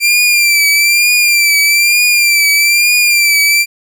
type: tone with vibrato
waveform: sawtooth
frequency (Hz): 2364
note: D7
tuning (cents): +11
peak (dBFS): -4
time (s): 0-3.66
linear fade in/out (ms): 50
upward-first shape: triangle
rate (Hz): 1.1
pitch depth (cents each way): 63
effects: none